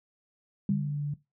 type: tone with exponential decay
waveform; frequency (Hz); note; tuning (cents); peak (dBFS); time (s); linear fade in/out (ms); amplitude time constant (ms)
sine; 199.2; G3; +28; -22; 0.69-1.05; 2; 77
type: tone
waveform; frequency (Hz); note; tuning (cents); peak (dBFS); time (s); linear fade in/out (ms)
sine; 145.6; D3; -15; -28; 0.7-1.14; 5
effects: noise-tail reverb RT60 0.2 s tail -17 dB re dry